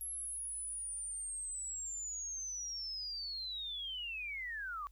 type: linear sweep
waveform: sine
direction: down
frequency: 11270 to 1108.7 Hz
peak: -39 dBFS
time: 0.01-4.87 s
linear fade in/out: 0 ms
effects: added 50 Hz sine -57 dBFS peak until 4.91 s + white hiss -75 dBFS RMS until 4.91 s